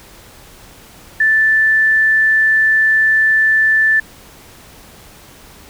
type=tone; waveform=sine; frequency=1760 Hz; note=A6; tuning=in tune; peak=-9 dBFS; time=1.2-4 s; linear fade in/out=5 ms; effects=pink hiss -41 dBFS RMS until 5.69 s